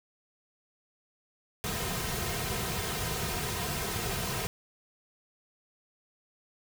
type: noise with comb filter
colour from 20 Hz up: pink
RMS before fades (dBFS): -33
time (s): 1.64-4.47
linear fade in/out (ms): 0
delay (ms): 3.5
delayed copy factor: -0.75
effects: none